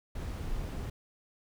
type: noise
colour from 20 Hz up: brown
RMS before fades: -36 dBFS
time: 0.15-0.9 s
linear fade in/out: 5 ms
effects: none